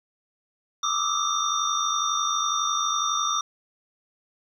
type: tone cluster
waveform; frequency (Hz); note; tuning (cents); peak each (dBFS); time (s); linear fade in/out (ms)
sine; 1166 / 1218 / 1308 / 3622 / 5790; D6 / D#6 / E6 / A7 / F#8; -13 / -37 / -14 / +49 / -38; -29; 0.83-3.41; 5
effects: 9-bit